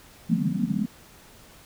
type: band-pass noise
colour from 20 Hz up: white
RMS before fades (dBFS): -25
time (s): 0.29-0.86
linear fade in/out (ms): 10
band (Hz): 150 to 260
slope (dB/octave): 96
effects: pink hiss -51 dBFS RMS until 1.65 s